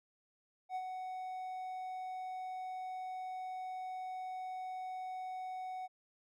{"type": "tone with ADSR envelope", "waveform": "triangle", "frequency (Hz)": 744, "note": "F#5", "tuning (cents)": 9, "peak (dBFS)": -33, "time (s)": [0.69, 5.88], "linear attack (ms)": 65, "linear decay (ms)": 56, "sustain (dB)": -5, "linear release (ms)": 30, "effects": []}